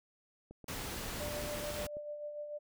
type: click train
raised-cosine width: 2 ms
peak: -37 dBFS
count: 12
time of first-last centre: 0.51-1.969 s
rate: 7.54 Hz
type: noise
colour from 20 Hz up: pink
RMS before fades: -41 dBFS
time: 0.68-1.87 s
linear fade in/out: 5 ms
type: tone with tremolo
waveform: sine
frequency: 592 Hz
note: D5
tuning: 14 cents sharp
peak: -38 dBFS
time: 1.19-2.59 s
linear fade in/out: 20 ms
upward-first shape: sine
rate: 6.8 Hz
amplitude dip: 45%
effects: none

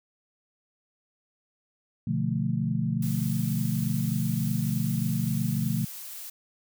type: chord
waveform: sine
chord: B half-diminished seventh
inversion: none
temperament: equal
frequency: 123.47 / 146.83 / 174.61 / 220 Hz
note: B2 / D3 / F3 / A3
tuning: 0 / 0 / 0 / 0 cents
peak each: -30 dBFS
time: 2.07-5.85 s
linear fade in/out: 5 ms
type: noise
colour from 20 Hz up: blue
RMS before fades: -40 dBFS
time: 3.02-6.3 s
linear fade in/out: 5 ms
effects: none

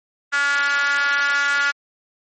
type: tone with high-pass filter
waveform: sawtooth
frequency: 283.7 Hz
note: C#4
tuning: 40 cents sharp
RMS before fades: -19 dBFS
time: 0.32-1.72 s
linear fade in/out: 20 ms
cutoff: 1500 Hz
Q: 8.4
effects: MP3 32 kbps

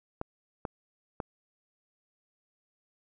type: clicks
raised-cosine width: 1 ms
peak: -19 dBFS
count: 3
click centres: 0.214 / 0.652 / 1.202 s
effects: none

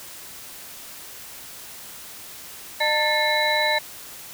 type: tone cluster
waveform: sine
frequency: 607 / 901 / 1766 / 2155 / 3951 Hz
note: D#5 / A5 / A6 / C#7 / B7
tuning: -43 / +41 / +6 / -49 / 0 cents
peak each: -25 dBFS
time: 2.8-3.79 s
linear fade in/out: 10 ms
effects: white hiss -40 dBFS RMS until 4.33 s

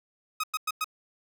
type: tone bursts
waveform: sawtooth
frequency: 1262 Hz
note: D#6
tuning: 24 cents sharp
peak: -23 dBFS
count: 4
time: 0.4-0.844 s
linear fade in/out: 5 ms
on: 36 ms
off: 100 ms
effects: none

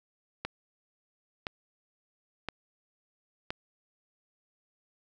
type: click train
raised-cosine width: 0.3 ms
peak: -17 dBFS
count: 4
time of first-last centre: 0.45-3.505 s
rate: 0.982 Hz
effects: none

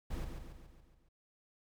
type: noise with echo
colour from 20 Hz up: brown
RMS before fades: -38 dBFS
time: 0.1-0.25 s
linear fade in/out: 10 ms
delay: 140 ms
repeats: 6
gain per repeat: -5 dB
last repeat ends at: 1.09 s
effects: none

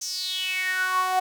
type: tone with high-pass filter sweep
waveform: sawtooth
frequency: 371.6 Hz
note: F#4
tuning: 7 cents sharp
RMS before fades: -26 dBFS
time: 0.01-1.2 s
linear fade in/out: 10 ms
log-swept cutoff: 6200 to 750 Hz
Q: 7.2
effects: none

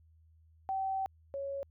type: tone pair in turn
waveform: sine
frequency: 770 / 553.8 Hz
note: G5 / C#5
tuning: -31 / -2 cents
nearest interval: tritone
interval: 571 cents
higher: first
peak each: -31 / -35 dBFS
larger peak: first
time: 0.69-1.06 / 1.34-1.63 s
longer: first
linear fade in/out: 0 ms
effects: added 80 Hz sine -60 dBFS peak until 1.7 s

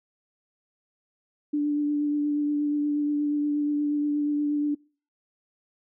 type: tone with vibrato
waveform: sine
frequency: 293.7 Hz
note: D4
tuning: in tune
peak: -22 dBFS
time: 1.53-4.75 s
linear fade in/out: 10 ms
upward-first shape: triangle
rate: 8.4 Hz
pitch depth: 17 cents each way
effects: noise-tail reverb RT60 0.4 s tail -25 dB re dry

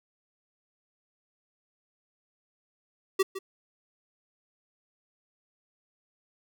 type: tone with echo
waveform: square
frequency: 384.6 Hz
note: G4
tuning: 33 cents flat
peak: -21 dBFS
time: 3.19-3.23 s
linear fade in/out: 10 ms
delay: 160 ms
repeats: 1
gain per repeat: -13 dB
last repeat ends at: 3.39 s
effects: none

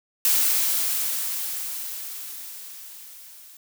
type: noise with level ramp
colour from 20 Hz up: blue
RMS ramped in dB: -19 to -47 dBFS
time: 0.25-3.57 s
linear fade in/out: 2 ms
effects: none

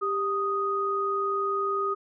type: tone pair together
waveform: sine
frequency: 395.7 / 1244.5 Hz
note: G4 / D#6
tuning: +16 / 0 cents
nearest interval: octave + minor sixth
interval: 1984 cents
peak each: -29 / -26 dBFS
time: 0.01-1.95 s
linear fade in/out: 20 ms
effects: none

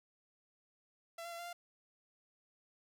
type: tone with pitch steps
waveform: sawtooth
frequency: 672 / 686 / 678 / 693 / 697 Hz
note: E5 / F5 / E5 / F5 / F5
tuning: +33 / -31 / +49 / -14 / -4 cents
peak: -40 dBFS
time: 1.18-1.53 s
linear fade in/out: 5 ms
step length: 70 ms
effects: none

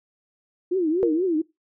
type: tone with vibrato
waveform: sine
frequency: 341.8 Hz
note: F4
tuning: 37 cents flat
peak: -19 dBFS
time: 0.71-1.42 s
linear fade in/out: 10 ms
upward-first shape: triangle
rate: 4.2 Hz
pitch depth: 230 cents each way
type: tone with exponential decay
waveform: sine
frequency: 466.2 Hz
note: A#4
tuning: in tune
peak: -15 dBFS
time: 1.03-1.28 s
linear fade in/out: 0 ms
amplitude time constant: 53 ms
effects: noise-tail reverb RT60 0.2 s tail -21 dB re dry

